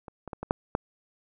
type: clicks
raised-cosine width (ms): 1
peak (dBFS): -27 / -24 / -21 / -20 / -8 / -10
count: 6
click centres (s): 0.082 / 0.277 / 0.332 / 0.43 / 0.509 / 0.751
effects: none